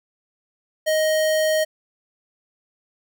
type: tone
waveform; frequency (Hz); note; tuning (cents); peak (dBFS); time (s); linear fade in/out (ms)
square; 625; D#5; +8; -18; 0.86-1.65; 20
effects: none